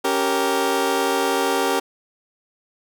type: chord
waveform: 20% pulse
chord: G diminished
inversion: second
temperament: equal with one note detuned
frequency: 277.2 / 389.5 / 466.2 Hz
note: Db4 / G4 / Bb4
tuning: 0 / -11 / 0 cents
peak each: -20 / -17 / -18 dBFS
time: 0.04-1.8 s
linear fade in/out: 10 ms
effects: none